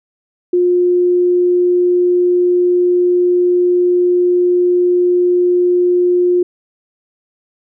sine tone, 356.2 Hz, F4, 34 cents sharp, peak -9 dBFS, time 0.53-6.43 s, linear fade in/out 5 ms, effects none

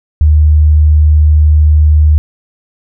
sine tone, 76.1 Hz, D#2, 38 cents flat, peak -3 dBFS, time 0.21-2.18 s, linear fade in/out 0 ms, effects none

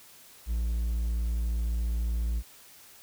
triangle tone, 57.3 Hz, A#1, 29 cents flat, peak -24 dBFS, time 0.46-2.43 s, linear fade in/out 50 ms, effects white hiss -53 dBFS RMS until 3.02 s

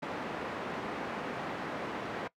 pink band-pass noise, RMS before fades -38 dBFS, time 0.02-2.28 s, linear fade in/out 10 ms, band 230 to 1800 Hz, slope 12 dB/octave, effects noise-tail reverb RT60 0.1 s tail -20 dB re dry

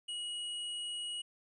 square tone, 2904 Hz, F#7, 33 cents flat, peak -38 dBFS, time 0.08-1.22 s, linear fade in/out 10 ms, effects resampled to 24000 Hz + 13-bit

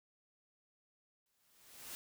white noise with exponential growth, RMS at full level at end -45 dBFS, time 1.26-1.95 s, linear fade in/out 0 ms, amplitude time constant 150 ms, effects none

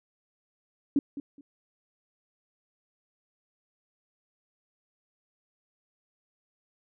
sine tone with echo, 282.6 Hz, C#4, 34 cents sharp, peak -19 dBFS, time 0.96-0.99 s, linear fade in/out 2 ms, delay 210 ms, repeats 2, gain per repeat -14 dB, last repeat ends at 1.41 s, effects none

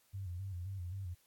sine tone with vibrato, 92.6 Hz, F#2, 2 cents sharp, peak -39 dBFS, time 0.13-1.15 s, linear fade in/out 20 ms, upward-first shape square, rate 3.8 Hz, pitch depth 87 cents each way, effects white hiss -71 dBFS RMS until 1.26 s + AAC 64 kbps

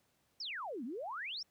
sine exponential two-way sweep, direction down then up, 5720 to 215.9 to 5720 Hz, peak -39 dBFS, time 0.4-1.43 s, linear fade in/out 5 ms, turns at 0.84 s, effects pink hiss -75 dBFS RMS until 1.5 s + high-pass 80 Hz 12 dB/octave

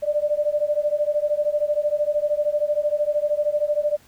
sine beating tone pair, 587.3 / 600.3 Hz, D5 / D5, 0 / +38 cents, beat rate 13 Hz, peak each -22 dBFS, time 0.02-3.97 s, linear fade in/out 20 ms, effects pink hiss -54 dBFS RMS until 4.07 s

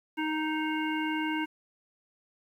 harmonic tone, 311.1 Hz, D#4, in tune, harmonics 1 / 3 / 5 / 7 / 9, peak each -30 / -35 / -37 / -38 / -40 dBFS, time 0.17-1.46 s, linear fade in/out 20 ms, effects 10-bit

